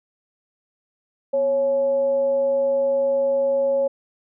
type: tone with frequency modulation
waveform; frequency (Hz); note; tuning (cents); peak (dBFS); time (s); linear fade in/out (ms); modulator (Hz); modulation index
sine; 550; C#5; -14; -17; 1.33-3.88; 10; 302; 0.21
effects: none